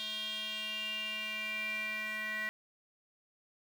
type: tone with band-pass filter sweep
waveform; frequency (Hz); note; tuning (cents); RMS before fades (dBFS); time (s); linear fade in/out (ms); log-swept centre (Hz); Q
square; 215.1; A3; -39; -38; 0-2.49; 0; 3400 to 2000; 7.5
effects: 9-bit